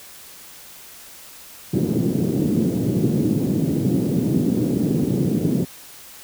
white band-pass noise, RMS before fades -20 dBFS, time 1.73-5.65 s, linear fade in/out 10 ms, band 120 to 320 Hz, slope 24 dB/octave, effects white hiss -42 dBFS RMS until 6.23 s

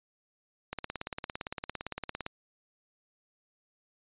click train, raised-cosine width 0.3 ms, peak -19 dBFS, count 28, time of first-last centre 0.73-2.264 s, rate 17.6 Hz, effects resampled to 8000 Hz

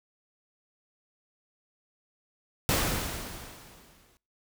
pink noise with exponential decay, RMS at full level -24 dBFS, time 2.69-4.17 s, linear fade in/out 0 ms, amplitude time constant 320 ms, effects noise-tail reverb RT60 0.4 s tail -25 dB re dry

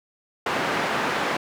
white band-pass noise, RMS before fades -25 dBFS, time 0.46-1.37 s, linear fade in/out 5 ms, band 170 to 1600 Hz, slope 12 dB/octave, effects none

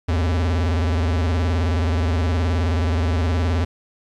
square tone with vibrato, 83.5 Hz, E2, 23 cents sharp, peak -18 dBFS, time 0.08-3.65 s, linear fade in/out 10 ms, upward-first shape square, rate 19 Hz, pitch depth 120 cents each way, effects low-pass 5000 Hz 12 dB/octave + 9-bit

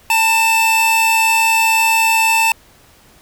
45% pulse tone pair together, 899 / 2637 Hz, A5 / E7, +37 / 0 cents, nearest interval octave + perfect fifth, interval 1863 cents, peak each -14 dBFS, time 0.1-2.52 s, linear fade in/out 2 ms, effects pink hiss -48 dBFS RMS until 3.21 s

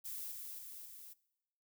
violet noise with echo, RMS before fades -44 dBFS, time 0.04-0.33 s, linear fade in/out 20 ms, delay 270 ms, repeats 3, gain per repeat -3 dB, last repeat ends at 1.14 s, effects noise-tail reverb RT60 0.9 s tail -21 dB re dry

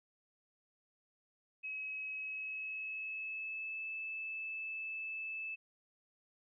sine tone with pitch glide, 2558 to 2622 Hz, D#7 to E7, +47 to -10 cents, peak -39 dBFS, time 1.63-5.56 s, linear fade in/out 20 ms, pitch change +43 cents, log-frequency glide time 2.14-3.87 s, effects none

